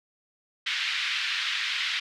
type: band-pass noise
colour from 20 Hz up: white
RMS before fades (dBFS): -29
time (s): 0.66-2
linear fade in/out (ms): 10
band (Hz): 1600 to 3700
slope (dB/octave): 24
effects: none